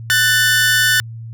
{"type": "tone pair together", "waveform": "sawtooth", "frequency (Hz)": [1492.6, 1775], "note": ["F#6", "A6"], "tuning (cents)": [15, 15], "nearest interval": "minor third", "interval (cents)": 300, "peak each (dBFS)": -11, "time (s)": [0.1, 1], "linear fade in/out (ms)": 0, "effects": ["added 114 Hz sine -28 dBFS peak until 1.33 s"]}